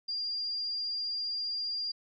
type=tone; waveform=sine; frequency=4795 Hz; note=D8; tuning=35 cents sharp; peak=-31 dBFS; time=0.08-1.92 s; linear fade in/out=10 ms; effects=MP3 64 kbps